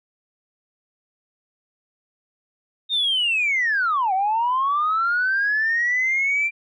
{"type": "linear two-way sweep", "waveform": "sine", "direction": "down then up", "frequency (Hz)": [3714, 739, 2373], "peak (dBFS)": -17, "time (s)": [2.89, 6.51], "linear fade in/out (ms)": 50, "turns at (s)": 4.13, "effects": ["tanh soft clip ceiling -14 dBFS"]}